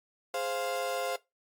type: chord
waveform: 35% pulse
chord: F minor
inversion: first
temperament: equal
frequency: 415.3 / 523.3 / 698.5 Hz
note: Ab4 / C5 / F5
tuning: 0 / 0 / 0 cents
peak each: -38 / -32 / -33 dBFS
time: 0.34-1.16 s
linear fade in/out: 2 ms
effects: noise-tail reverb RT60 0.2 s tail -20 dB re dry + AAC 64 kbps